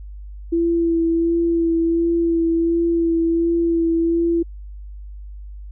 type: tone with vibrato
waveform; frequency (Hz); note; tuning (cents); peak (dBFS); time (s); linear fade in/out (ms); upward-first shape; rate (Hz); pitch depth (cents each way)
sine; 334.4; E4; +25; -15; 0.52-4.43; 10; sine; 1.4; 19
effects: added 50 Hz sine -32 dBFS peak until 5.71 s

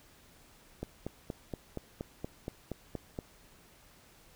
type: click train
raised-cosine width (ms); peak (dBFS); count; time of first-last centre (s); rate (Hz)
2; -23; 11; 0.83-3.188; 4.24
effects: pink hiss -60 dBFS RMS until 4.35 s

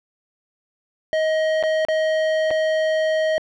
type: tone with dropouts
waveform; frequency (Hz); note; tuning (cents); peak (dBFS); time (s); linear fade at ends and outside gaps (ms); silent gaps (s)
square; 630; D#5; +21; -18; 1.13-3.38; 0; 1.627-1.636 / 1.85-1.885 / 2.506-2.511
effects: low-pass 3000 Hz 12 dB/octave

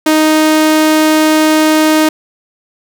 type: tone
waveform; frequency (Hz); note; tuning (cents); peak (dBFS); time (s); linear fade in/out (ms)
sawtooth; 311.1; D#4; 0; -3; 0.06-2.09; 5
effects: none

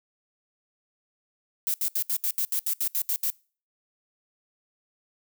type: noise bursts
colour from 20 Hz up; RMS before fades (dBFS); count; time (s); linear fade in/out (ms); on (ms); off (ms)
violet; -26; 12; 1.67-3.302; 0; 70; 72
effects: noise-tail reverb RT60 0.4 s tail -25 dB re dry

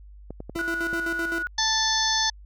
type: clicks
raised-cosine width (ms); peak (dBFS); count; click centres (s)
2; -22; 5; 0.306 / 0.404 / 0.496 / 0.56 / 0.93
type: tone with tremolo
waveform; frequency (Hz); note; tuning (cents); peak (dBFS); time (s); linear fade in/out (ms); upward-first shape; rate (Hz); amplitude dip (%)
40% pulse; 335.2; E4; +29; -27; 0.55-1.43; 10; square; 7.8; 65
type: tone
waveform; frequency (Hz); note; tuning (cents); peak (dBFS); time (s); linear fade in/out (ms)
sine; 1459; F#6; -25; -26; 0.59-1.47; 0
type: harmonic tone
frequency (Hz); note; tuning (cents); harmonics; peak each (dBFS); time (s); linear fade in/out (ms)
880; A5; 0; 1 / 2 / 4 / 5 / 6 / 7; -28 / -28 / -28 / -28 / -28 / -28; 1.58-2.3; 5
effects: added 50 Hz sine -43 dBFS peak until 2.45 s

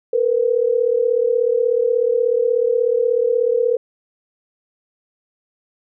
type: tone pair together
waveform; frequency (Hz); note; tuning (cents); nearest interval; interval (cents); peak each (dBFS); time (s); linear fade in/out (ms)
sine; 458.9 / 495.4; A#4 / B4; -27 / +5; minor second; 132; -17; 0.13-3.77; 5
effects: none

